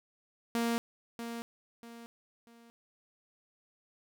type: tone with echo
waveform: sawtooth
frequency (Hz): 233.1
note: A#3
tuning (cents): 0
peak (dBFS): -25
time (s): 0.55-0.78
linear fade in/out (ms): 0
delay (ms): 640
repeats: 3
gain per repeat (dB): -9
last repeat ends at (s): 2.7
effects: none